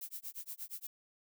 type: noise with tremolo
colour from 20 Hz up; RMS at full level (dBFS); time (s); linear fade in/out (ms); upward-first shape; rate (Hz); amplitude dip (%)
violet; -42; 0.01-0.87; 5; sine; 8.5; 100
effects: none